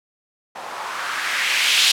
violet noise with low-pass filter sweep, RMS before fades -21 dBFS, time 0.55-1.92 s, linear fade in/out 10 ms, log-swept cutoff 730 to 3600 Hz, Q 1.9, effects none

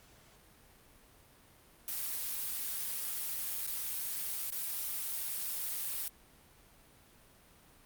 blue noise with dropouts, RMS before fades -37 dBFS, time 1.88-6.08 s, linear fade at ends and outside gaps 1 ms, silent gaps 3.667-3.674 / 4.503-4.522 s, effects pink hiss -61 dBFS RMS until 7.85 s + Opus 48 kbps

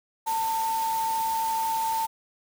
sine tone in noise, 897 Hz, A5, 33 cents sharp, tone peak -24 dBFS, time 0.26-2.07 s, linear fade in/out 20 ms, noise white, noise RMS -37 dBFS, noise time 0.26-2.07 s, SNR +10 dB, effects none

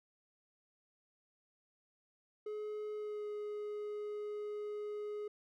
triangle tone with pitch glide, 423.5 to 418.2 Hz, G#4 to G#4, +34 to +12 cents, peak -37 dBFS, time 2.46-5.28 s, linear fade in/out 5 ms, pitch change -22 cents, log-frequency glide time 2.95-3.27 s, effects none

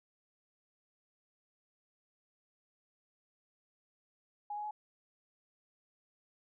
sine tone with pitch steps, 828 / 836.2 / 844.4 Hz, G#5 / G#5 / G#5, -5 / +12 / +29 cents, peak -37 dBFS, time 4.5-4.71 s, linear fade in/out 5 ms, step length 70 ms, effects none

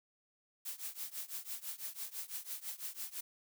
blue noise with tremolo, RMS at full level -40 dBFS, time 0.65-3.21 s, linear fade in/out 10 ms, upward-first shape triangle, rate 6 Hz, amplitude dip 95%, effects none

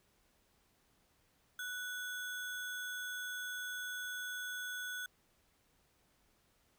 sine tone with sample-and-hold, 1480 Hz, F#6, in tune, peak -39 dBFS, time 1.59-5.06 s, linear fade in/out 2 ms, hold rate 4900 Hz, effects pink hiss -73 dBFS RMS until 6.78 s

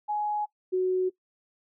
sine tone pair in turn, 838 / 370 Hz, G#5 / F#4, +15 / 0 cents, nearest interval octave + major second, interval 1415 cents, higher first, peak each -26 / -22 dBFS, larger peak second, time 0.08-0.46 / 0.72-1.1 s, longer neither, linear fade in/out 20 ms, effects noise-tail reverb RT60 0.1 s tail -19 dB re dry

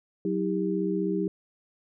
sine tone cluster, 186.5 / 322.5 / 398.1 Hz, F#3 / E4 / G4, +14 / -38 / +27 cents, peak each -29 dBFS, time 0.25-1.28 s, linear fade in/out 2 ms, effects none

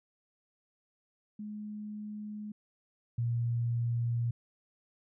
sine tone pair in turn, 210.5 / 118.14 Hz, G#3 / A#2, +24 / +24 cents, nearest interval minor seventh, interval 1000 cents, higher first, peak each -38 / -28 dBFS, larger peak second, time 1.39-2.52 / 3.18-4.31 s, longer neither, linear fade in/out 5 ms, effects none

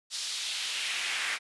brown noise with high-pass filter sweep, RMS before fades -33 dBFS, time 0.1-1.39 s, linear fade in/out 50 ms, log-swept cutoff 4600 to 1900 Hz, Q 1.8, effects resampled to 24000 Hz

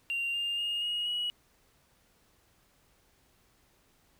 triangle tone with pitch steps, 2771 / 2806 / 2842 / 2879 / 2915 Hz, F7 / F7 / F7 / F#7 / F#7, -14 / +8 / +30 / -48 / -26 cents, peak -27 dBFS, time 0.1-1.3 s, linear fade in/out 0 ms, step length 240 ms, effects tanh soft clip ceiling -26 dBFS + pink hiss -67 dBFS RMS until 4.19 s

